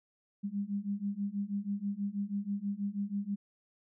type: beating tone pair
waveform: sine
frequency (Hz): 198.2 / 204.4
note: G3 / G#3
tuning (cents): +19 / -27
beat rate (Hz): 6.2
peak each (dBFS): -36 / -35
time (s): 0.43-3.36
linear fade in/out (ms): 20
effects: none